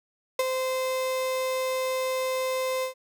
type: tone with ADSR envelope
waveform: 35% pulse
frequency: 518 Hz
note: C5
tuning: 17 cents flat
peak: -18 dBFS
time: 0.39-2.94 s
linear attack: 4 ms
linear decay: 29 ms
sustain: -6 dB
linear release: 110 ms
effects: none